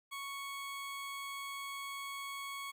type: tone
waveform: 20% pulse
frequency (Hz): 1108.7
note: C#6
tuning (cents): 0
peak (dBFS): -36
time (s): 0.11-2.72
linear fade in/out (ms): 20
effects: 13-bit